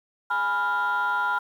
sine chord, F diminished, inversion first, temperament equal, 830.6 / 987.8 / 1396.9 Hz, Ab5 / Cb6 / F6, 0 / 0 / 0 cents, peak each -28 / -25 / -23 dBFS, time 0.3-1.39 s, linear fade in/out 10 ms, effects tanh soft clip ceiling -18 dBFS + 9-bit

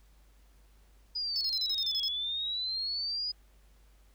sine exponential two-way sweep, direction down then up, 4978 to 3322 to 4978 Hz, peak -31 dBFS, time 1.15-3.32 s, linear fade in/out 10 ms, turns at 2.02 s
triangle tone bursts, 5160 Hz, E8, 38 cents flat, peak -29 dBFS, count 9, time 1.36-2.081 s, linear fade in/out 0 ms, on 49 ms, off 35 ms
effects added 50 Hz sine -58 dBFS peak until 4.14 s + pink hiss -68 dBFS RMS until 4.14 s

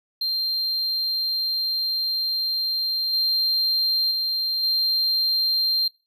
triangle tone with level steps, 4172 Hz, C8, 6 cents flat, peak -21 / -18 / -21 / -18 dBFS, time 0.21-5.88 s, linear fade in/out 5 ms, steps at 3.13 / 4.11 / 4.63 s, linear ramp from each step 2 ms, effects noise-tail reverb RT60 0.3 s tail -23 dB re dry

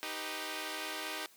5% pulse chord, Eb augmented, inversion none, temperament equal with one note detuned, 311.1 / 392 / 497 Hz, Eb4 / G4 / B4, 0 / 0 / +11 cents, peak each -29 / -31 / -33 dBFS, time 0.03-1.26 s, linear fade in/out 0 ms, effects white hiss -61 dBFS RMS until 1.36 s + high-pass 200 Hz 12 dB/octave

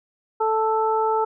harmonic tone, 440 Hz, A4, in tune, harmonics 1 / 2 / 3, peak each -22 / -21 / -27 dBFS, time 0.4-1.25 s, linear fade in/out 10 ms, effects none

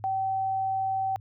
sine tone, 769 Hz, G5, 33 cents flat, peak -25 dBFS, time 0.04-1.16 s, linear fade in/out 0 ms, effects added 105 Hz sine -44 dBFS peak until 1.2 s

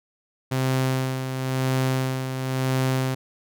sawtooth tone with tremolo, 130.81 Hz, C3, in tune, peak -16 dBFS, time 0.51-3.15 s, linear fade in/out 10 ms, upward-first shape sine, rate 0.97 Hz, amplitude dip 55%, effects none

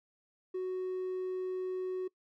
triangle tone, 370.4 Hz, F#4, 2 cents sharp, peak -30 dBFS, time 0.54-2.08 s, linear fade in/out 10 ms, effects noise-tail reverb RT60 0.1 s tail -23 dB re dry + tanh soft clip ceiling -29 dBFS

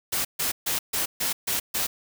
white noise bursts, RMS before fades -26 dBFS, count 7, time 0.12-1.87 s, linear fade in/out 10 ms, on 130 ms, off 140 ms, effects none

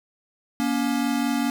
square tone pair together, 237.1 / 282 Hz, A#3 / C#4, +30 / +30 cents, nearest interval minor third, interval 300 cents, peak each -25 dBFS, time 0.6-1.5 s, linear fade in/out 0 ms, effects none

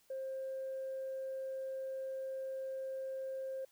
sine tone, 530 Hz, C5, 22 cents sharp, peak -37 dBFS, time 0.1-3.65 s, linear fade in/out 5 ms, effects tanh soft clip ceiling -35 dBFS + white hiss -70 dBFS RMS until 3.71 s

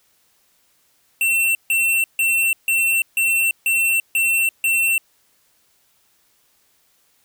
square tone bursts, 2702 Hz, E7, 42 cents sharp, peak -16 dBFS, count 8, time 1.21-4.98 s, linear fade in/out 2 ms, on 340 ms, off 150 ms, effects white hiss -61 dBFS RMS until 7.24 s

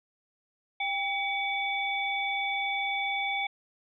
sine tone cluster, 793 / 2262 / 3484 Hz, G5 / C#7 / A7, +20 / +34 / -18 cents, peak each -32 / -30 / -36 dBFS, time 0.8-3.47 s, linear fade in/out 5 ms, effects none

